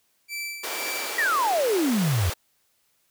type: tone with tremolo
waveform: sawtooth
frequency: 2327 Hz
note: D7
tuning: 17 cents flat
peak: -26 dBFS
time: 0.28-1.28 s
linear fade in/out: 50 ms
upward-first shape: sine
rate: 2 Hz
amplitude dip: 65%
type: high-pass noise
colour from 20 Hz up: pink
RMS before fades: -32 dBFS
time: 0.63-2.34 s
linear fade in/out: 10 ms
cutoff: 380 Hz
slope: 24 dB/octave
type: exponential sweep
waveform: sine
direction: down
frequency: 1969 to 81.7 Hz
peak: -20 dBFS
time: 1.18-2.3 s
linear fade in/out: 5 ms
effects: white hiss -68 dBFS RMS until 3.1 s